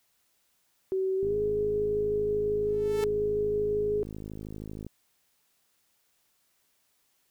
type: tone with pitch glide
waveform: sine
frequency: 380 to 416.8 Hz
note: F#4 to G#4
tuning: +46 to +6 cents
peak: -25 dBFS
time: 0.92-4.03 s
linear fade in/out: 0 ms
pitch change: +160 cents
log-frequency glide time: 1.17-1.36 s
type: click train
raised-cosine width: 3 ms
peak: -27 dBFS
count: 193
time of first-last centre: 1.23-4.866 s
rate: 52.8 Hz
type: tone with exponential growth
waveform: sawtooth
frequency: 440.4 Hz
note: A4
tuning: 2 cents sharp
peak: -26 dBFS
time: 2.62-3.04 s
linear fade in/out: 1 ms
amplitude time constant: 90 ms
effects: white hiss -71 dBFS RMS until 7.3 s